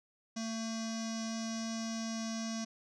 square tone with low-pass filter, 224.9 Hz, A3, 38 cents sharp, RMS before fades -38 dBFS, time 0.36-2.65 s, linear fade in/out 10 ms, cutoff 5800 Hz, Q 6.8, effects none

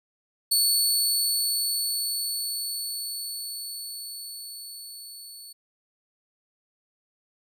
20% pulse tone with level ramp, 4438 Hz, C#8, 1 cent sharp, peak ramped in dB -13 to -36 dBFS, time 0.51-5.53 s, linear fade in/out 10 ms, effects none

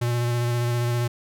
square tone with vibrato, 120 Hz, B2, 49 cents flat, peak -22 dBFS, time 0.01-1.08 s, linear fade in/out 10 ms, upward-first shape square, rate 15 Hz, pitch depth 14 cents each way, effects none

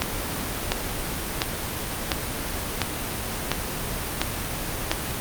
click train, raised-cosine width 0.2 ms, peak -3 dBFS, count 8, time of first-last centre 0.02-4.915 s, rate 1.43 Hz, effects pink hiss -29 dBFS RMS until 5.2 s + Opus 32 kbps

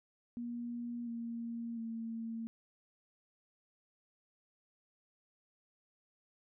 sine tone with pitch steps, 238.3 / 232.7 / 227.3 Hz, A#3 / A#3 / A#3, +38 / -3 / -43 cents, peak -38 dBFS, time 0.37-2.47 s, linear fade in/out 0 ms, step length 700 ms, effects none

